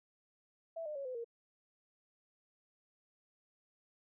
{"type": "tone with pitch steps", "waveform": "sine", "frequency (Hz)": [659.3, 604.6, 554.4, 508.4, 466.2], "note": ["E5", "D#5", "C#5", "C5", "A#4"], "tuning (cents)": [0, -50, 0, -50, 0], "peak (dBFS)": -39, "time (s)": [0.76, 1.245], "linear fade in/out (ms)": 10, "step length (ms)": 97, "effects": []}